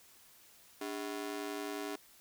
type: ring-modulated tone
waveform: sawtooth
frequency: 349.2 Hz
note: F4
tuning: in tune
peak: -31 dBFS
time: 0.81-1.96 s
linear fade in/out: 5 ms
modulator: 55.4 Hz
effects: white hiss -61 dBFS RMS until 2.2 s